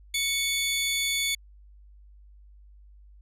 sawtooth tone pair together, 2217 / 3474 Hz, C#7 / A7, 0 / -23 cents, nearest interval minor sixth, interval 777 cents, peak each -24 / -25 dBFS, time 0.14-1.35 s, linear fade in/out 5 ms, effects added 50 Hz sine -49 dBFS peak until 3.21 s + resampled to 32000 Hz

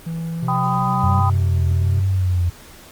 triangle tone with pitch glide, 164.81 to 188.23 Hz, E3 to F#3, 0 to +30 cents, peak -21 dBFS, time 0.06-1.21 s, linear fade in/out 10 ms, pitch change +230 cents, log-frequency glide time 0.34-0.96 s
triangle tone, 128.7 Hz, C3, 28 cents flat, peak -20 dBFS, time 0.42-2.01 s, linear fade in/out 10 ms
sine chord, G augmented, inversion none, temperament equal with one note detuned, 784 / 1004.5 / 1244.5 Hz, G5 / B5 / D#6, 0 / +29 / 0 cents, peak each -23 dBFS, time 0.48-1.3 s, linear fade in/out 5 ms
sine tone with vibrato, 91.3 Hz, F#2, 23 cents flat, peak -15 dBFS, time 1.03-2.5 s, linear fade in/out 10 ms, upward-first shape triangle, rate 1.2 Hz, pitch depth 95 cents each way
effects pink hiss -43 dBFS RMS until 2.91 s + Opus 32 kbps

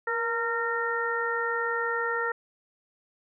harmonic tone with a mistuned harmonic, 459 Hz, A#4, 27 cents flat, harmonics 1 / 2 / 3 / 4, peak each -31 / -34 / -30 / -31 dBFS, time 0.07-2.32 s, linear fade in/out 5 ms, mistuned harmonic 1, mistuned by +43 cents, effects none

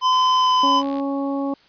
square tone with pitch glide, 1021 to 1013.9 Hz, C6 to B5, -43 to +45 cents, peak -15 dBFS, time 0.01-0.83 s, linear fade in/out 50 ms, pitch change -12 cents, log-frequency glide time 0.38-0.52 s
click train, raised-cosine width 0.2 ms, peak -23 dBFS, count 63, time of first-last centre 0.13-0.998 s, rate 71.4 Hz
harmonic tone, 277.2 Hz, C#4, in tune, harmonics 1 / 2 / 3 / 4, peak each -22 / -28 / -32 / -34 dBFS, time 0.63-1.54 s, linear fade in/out 5 ms
effects white hiss -54 dBFS RMS until 1.68 s + resampled to 11025 Hz

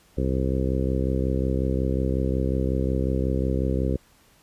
harmonic tone, 65.5 Hz, C2, 2 cents sharp, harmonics 1 / 2 / 3 / 4 / 5 / 6 / 7 / 8, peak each -25 / -28 / -30 / -31 / -32 / -33 / -33 / -34 dBFS, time 0.17-3.97 s, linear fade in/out 10 ms, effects pink hiss -58 dBFS RMS until 4.42 s + resampled to 32000 Hz

